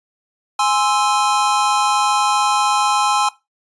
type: chord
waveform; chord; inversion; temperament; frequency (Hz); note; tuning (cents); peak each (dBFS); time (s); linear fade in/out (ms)
square; Ab augmented; none; equal; 830.6 / 1046.5 / 1318.5; Ab5 / C6 / E6; 0 / 0 / 0; -18 / -20 / -21; 0.59-3.29; 5
effects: noise-tail reverb RT60 0.2 s tail -17 dB re dry + resampled to 24000 Hz